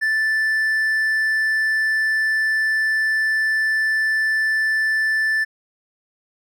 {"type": "tone", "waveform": "triangle", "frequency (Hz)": 1760, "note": "A6", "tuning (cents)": 0, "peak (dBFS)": -15, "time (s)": [0.01, 5.45], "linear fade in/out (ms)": 20, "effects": []}